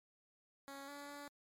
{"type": "tone with pitch steps", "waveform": "10% pulse", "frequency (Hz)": [276.7, 285.8, 287.4], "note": ["C#4", "D4", "D4"], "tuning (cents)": [-3, -47, -37], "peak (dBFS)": -40, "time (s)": [0.68, 1.28], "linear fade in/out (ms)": 0, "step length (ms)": 200, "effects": ["MP3 64 kbps"]}